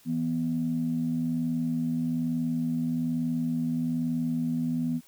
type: tone pair together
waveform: sine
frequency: 163.86 / 245 Hz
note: E3 / B3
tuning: -10 / -14 cents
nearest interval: perfect fifth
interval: 696 cents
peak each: -30 / -26 dBFS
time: 0.05-5.01 s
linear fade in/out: 50 ms
effects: tanh soft clip ceiling -18 dBFS + white hiss -58 dBFS RMS until 5.07 s